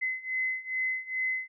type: beating tone pair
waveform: sine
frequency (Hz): 2039 / 2041.4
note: C7 / C7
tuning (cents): -45 / -43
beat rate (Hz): 2.4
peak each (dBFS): -33 / -31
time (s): 0.01-1.48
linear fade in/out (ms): 20
effects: none